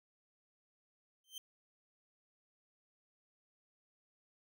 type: tone with exponential growth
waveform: sawtooth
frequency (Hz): 3121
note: G7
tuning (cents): -8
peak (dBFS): -37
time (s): 1.24-1.38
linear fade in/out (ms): 2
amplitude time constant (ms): 29
effects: none